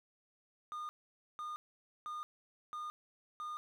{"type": "tone bursts", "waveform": "triangle", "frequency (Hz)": 1219, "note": "D#6", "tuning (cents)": -36, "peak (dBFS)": -38, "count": 5, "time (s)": [0.72, 3.57], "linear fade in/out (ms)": 0, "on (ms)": 170, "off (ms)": 500, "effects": ["12-bit"]}